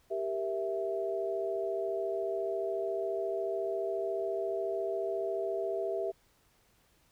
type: chord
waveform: sine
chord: E diminished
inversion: first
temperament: equal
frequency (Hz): 392 / 466.2 / 659.3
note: G4 / Bb4 / E5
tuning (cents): 0 / 0 / 0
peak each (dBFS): -34 / -39 / -34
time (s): 0.1-6.12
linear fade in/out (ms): 20
effects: pink hiss -68 dBFS RMS until 7.11 s